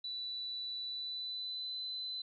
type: tone with pitch glide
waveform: sine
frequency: 3963 to 4025 Hz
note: B7 to B7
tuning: +5 to +32 cents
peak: -38 dBFS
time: 0.04-2.22 s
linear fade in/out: 5 ms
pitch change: +27 cents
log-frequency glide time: 0.84-1.8 s
effects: none